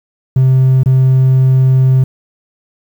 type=tone with dropouts; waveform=triangle; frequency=130.81 Hz; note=C3; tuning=in tune; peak=-3 dBFS; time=0.36-2.04 s; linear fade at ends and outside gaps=5 ms; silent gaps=0.834-0.859 s; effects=tanh soft clip ceiling 0 dBFS + 7-bit